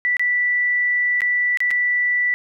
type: tone with dropouts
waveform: sine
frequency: 1967 Hz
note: B6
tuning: 7 cents flat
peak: -16 dBFS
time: 0.05-2.34 s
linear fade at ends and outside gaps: 0 ms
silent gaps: 0.168-0.195 / 1.206-1.218 / 1.573-1.604 / 1.706-1.712 s
effects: none